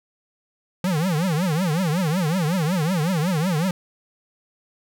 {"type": "tone with vibrato", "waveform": "square", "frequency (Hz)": 169.4, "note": "E3", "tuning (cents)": 48, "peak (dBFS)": -20, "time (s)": [0.84, 3.71], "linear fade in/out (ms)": 2, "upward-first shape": "triangle", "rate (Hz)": 5.4, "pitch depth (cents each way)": 280, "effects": []}